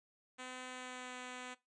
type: tone with pitch glide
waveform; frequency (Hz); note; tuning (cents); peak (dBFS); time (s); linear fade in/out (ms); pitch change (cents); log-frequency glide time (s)
5% pulse; 254.5 to 251.1; C4 to B3; -48 to +29; -34; 0.38-1.55; 20; -23; 0.67-1.16
effects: noise-tail reverb RT60 0.2 s tail -19 dB re dry + resampled to 22050 Hz